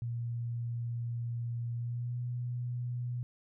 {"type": "tone with pitch glide", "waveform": "sine", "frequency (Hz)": [118.2, 122.23], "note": ["A#2", "B2"], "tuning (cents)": [24, -17], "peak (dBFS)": -33, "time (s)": [0.02, 3.23], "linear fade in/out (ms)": 0, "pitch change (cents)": 59, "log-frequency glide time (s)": [1.74, 2.19], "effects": []}